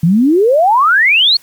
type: exponential sweep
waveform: sine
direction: up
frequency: 155.56 to 4463 Hz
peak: -6 dBFS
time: 0.03-1.37 s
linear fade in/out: 5 ms
effects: white hiss -45 dBFS RMS until 1.42 s + MP3 96 kbps